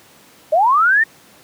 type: linear sweep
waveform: sine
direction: up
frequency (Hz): 582 to 1857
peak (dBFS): -10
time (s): 0.52-1.04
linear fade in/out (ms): 10
effects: pink hiss -47 dBFS RMS until 1.43 s + high-pass 150 Hz 12 dB/octave